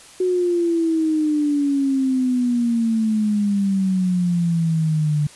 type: exponential sweep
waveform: sine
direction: down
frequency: 370 to 146.83 Hz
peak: -16 dBFS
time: 0.2-5.27 s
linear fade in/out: 5 ms
effects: white hiss -44 dBFS RMS until 5.35 s + resampled to 24000 Hz